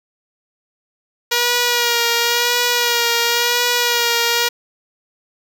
5% pulse tone with vibrato, 476.9 Hz, A#4, 39 cents sharp, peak -3 dBFS, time 1.31-4.49 s, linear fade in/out 10 ms, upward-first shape sine, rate 0.95 Hz, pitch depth 29 cents each way, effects none

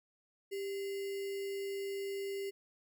sine tone with sample-and-hold, 394.7 Hz, G4, 12 cents sharp, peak -36 dBFS, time 0.51-2.51 s, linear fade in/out 20 ms, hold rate 2450 Hz, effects none

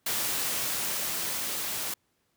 white noise with level ramp, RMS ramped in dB -29 to -33 dBFS, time 0.06-1.94 s, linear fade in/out 5 ms, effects pink hiss -73 dBFS RMS until 2.36 s + high-pass 80 Hz 12 dB/octave

